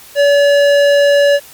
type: tone with tanh clipping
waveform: sine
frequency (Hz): 571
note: D5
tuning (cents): -49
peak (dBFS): -9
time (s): 0.15-1.4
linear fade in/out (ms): 50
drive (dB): 17
effects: white hiss -38 dBFS RMS until 1.53 s + Opus 48 kbps